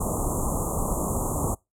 pink band-stop noise, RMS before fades -26 dBFS, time 0-1.55 s, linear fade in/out 10 ms, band 1200 to 6800 Hz, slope 96 dB/octave, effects noise-tail reverb RT60 0.2 s tail -23 dB re dry + low-pass 11000 Hz 12 dB/octave

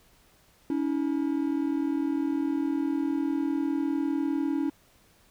triangle tone pair together, 282.6 / 322.5 Hz, C#4 / E4, +34 / -38 cents, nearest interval major second, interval 228 cents, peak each -25 / -27 dBFS, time 0.7-4.7 s, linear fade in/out 2 ms, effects pink hiss -61 dBFS RMS until 5.3 s

